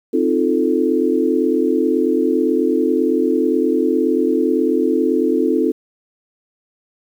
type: chord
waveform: sine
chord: F dominant seventh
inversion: second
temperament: equal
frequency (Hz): 261.6 / 311.1 / 349.2 / 440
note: C4 / Eb4 / F4 / A4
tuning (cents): 0 / 0 / 0 / 0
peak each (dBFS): -19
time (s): 0.13-5.72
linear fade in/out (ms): 10
effects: 8-bit